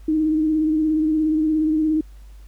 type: tone with vibrato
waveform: sine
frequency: 311.1 Hz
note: D#4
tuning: in tune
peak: -16 dBFS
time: 0.08-2.01 s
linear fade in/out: 5 ms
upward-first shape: sine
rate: 17 Hz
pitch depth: 34 cents each way
effects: added 50 Hz sine -39 dBFS peak until 2.47 s + pink hiss -58 dBFS RMS until 2.47 s